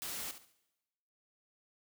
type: noise with echo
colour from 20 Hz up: white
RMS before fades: -41 dBFS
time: 0.02-0.31 s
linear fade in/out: 0 ms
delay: 70 ms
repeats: 3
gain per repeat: -11 dB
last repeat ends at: 0.52 s
effects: noise-tail reverb RT60 1.0 s tail -20 dB re dry